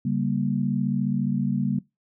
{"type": "chord", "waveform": "sine", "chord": "G diminished", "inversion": "second", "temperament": "just", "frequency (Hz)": [141.12, 196, 235.2], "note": ["Db3", "G3", "Bb3"], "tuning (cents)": [31, 0, 16], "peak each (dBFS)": -26, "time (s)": [0.05, 1.79], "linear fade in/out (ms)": 5, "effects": ["noise-tail reverb RT60 0.2 s tail -21 dB re dry"]}